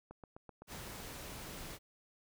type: click train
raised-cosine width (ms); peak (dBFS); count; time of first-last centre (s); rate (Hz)
1; -36; 8; 0.11-1.003; 7.84
type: noise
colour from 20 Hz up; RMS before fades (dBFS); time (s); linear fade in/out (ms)
pink; -47; 0.67-1.79; 50
effects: none